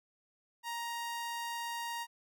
sawtooth tone, 937 Hz, A#5, 9 cents sharp, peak -33 dBFS, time 0.63-2.07 s, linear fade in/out 50 ms, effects none

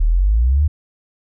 sine exponential sweep, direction up, 36.71 to 79.6 Hz, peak -11 dBFS, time 0-0.68 s, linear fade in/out 10 ms, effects none

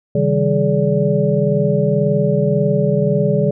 sine tone cluster, 136.5 / 158.4 / 197 / 422.3 / 577 Hz, C#3 / D#3 / G3 / G#4 / D5, -26 / +31 / +9 / +29 / -31 cents, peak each -19 dBFS, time 0.15-3.51 s, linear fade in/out 5 ms, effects none

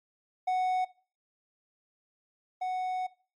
triangle tone pair in turn, 740 / 740 Hz, F#5 / F#5, 0 / 0 cents, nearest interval unison, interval 0 cents, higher neither, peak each -23 / -27 dBFS, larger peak first, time 0.47-0.85 / 2.61-3.07 s, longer second, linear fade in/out 10 ms, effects noise-tail reverb RT60 0.4 s tail -20 dB re dry + MP3 48 kbps

